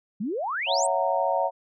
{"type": "exponential sweep", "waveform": "sine", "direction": "up", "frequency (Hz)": [185, 8930], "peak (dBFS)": -26, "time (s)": [0.2, 0.87], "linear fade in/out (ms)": 10}
{"type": "chord", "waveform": "sine", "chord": "F# dominant seventh", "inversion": "second", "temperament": "just", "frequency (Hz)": [555, 666, 740, 925], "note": ["C#5", "E5", "F#5", "A#5"], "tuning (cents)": [2, 18, 0, -14], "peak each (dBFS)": -27, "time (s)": [0.66, 1.51], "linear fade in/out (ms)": 50}
{"effects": []}